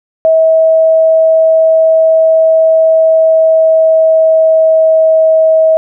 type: tone with pitch glide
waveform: sine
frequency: 644 to 639.6 Hz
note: E5 to D#5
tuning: -41 to +48 cents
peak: -4 dBFS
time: 0.25-5.77 s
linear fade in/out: 0 ms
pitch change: -11 cents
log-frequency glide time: 2.93-5.28 s
effects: none